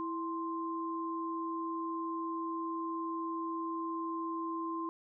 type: tone pair together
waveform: sine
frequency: 329.6 / 1046.5 Hz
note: E4 / C6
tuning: 0 / 0 cents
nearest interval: octave + minor sixth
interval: 2000 cents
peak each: -37 / -37 dBFS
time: 0-4.89 s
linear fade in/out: 0 ms
effects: none